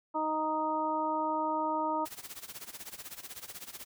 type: harmonic tone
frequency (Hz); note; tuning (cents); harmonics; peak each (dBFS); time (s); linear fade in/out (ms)
311.1; D#4; 0; 1 / 2 / 3 / 4; -36 / -36 / -31 / -37; 0.14-2.06; 20
type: noise with tremolo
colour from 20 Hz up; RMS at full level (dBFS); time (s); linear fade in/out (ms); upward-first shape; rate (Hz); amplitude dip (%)
white; -42; 2.05-3.85; 10; sine; 16; 85
effects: none